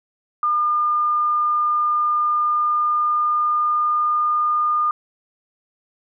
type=tone with pitch glide; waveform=sine; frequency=1208 to 1215 Hz; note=D6 to D#6; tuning=+48 to -42 cents; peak=-16 dBFS; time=0.43-4.91 s; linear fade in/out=2 ms; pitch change=+10 cents; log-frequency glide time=2.25-4.48 s; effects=none